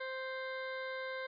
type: harmonic tone with a mistuned harmonic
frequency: 523.3 Hz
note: C5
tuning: in tune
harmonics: 1 / 2 / 3 / 4 / 6 / 7 / 8 / 9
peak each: -41 / -47 / -44 / -47 / -60 / -56 / -56 / -65 dBFS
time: 0-1.27 s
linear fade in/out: 10 ms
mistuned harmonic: 8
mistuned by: -55 cents
effects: none